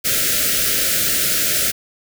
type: band-stop noise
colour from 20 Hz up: white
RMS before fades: -18 dBFS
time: 0.04-1.72 s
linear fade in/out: 20 ms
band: 670 to 1300 Hz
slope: 96 dB/octave
effects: none